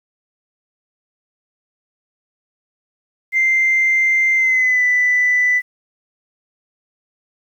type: tone with pitch glide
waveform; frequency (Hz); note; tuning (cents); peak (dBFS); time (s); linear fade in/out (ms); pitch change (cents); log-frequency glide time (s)
sine; 2088 to 1988; C7 to B6; -4 to +11; -11; 3.32-5.62; 50; -85; 4.35-4.83
effects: tanh soft clip ceiling -8 dBFS + 8-bit